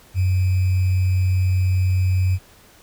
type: tone with sample-and-hold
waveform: sine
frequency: 92.5 Hz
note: F#2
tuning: in tune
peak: -15 dBFS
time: 0.14-2.39 s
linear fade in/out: 50 ms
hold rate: 2450 Hz
effects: pink hiss -50 dBFS RMS until 2.82 s